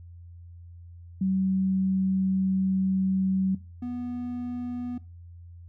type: tone pair in turn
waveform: sine / triangle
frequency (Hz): 190 / 245.3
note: F#3 / B3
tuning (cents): +46 / -12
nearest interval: major third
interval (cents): 442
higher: second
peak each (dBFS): -22 / -28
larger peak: first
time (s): 1.21-3.55 / 3.82-4.98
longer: first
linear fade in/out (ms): 5
effects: noise-tail reverb RT60 0.3 s tail -19 dB re dry + added 86 Hz sine -43 dBFS peak until 5.68 s